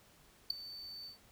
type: tone with ADSR envelope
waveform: triangle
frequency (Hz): 4542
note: C#8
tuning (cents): +41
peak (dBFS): -24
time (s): 0.5-1.18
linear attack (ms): 5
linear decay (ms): 5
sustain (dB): -20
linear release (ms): 120
effects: tanh soft clip ceiling -20 dBFS + pink hiss -64 dBFS RMS until 1.31 s